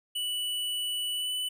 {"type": "tone with pitch glide", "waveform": "square", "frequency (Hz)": [2960, 2987], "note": ["F#7", "F#7"], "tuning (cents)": [0, 16], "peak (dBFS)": -30, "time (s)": [0.15, 1.49], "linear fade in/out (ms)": 10, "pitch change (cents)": 16, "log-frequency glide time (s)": [1.13, 1.31], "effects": []}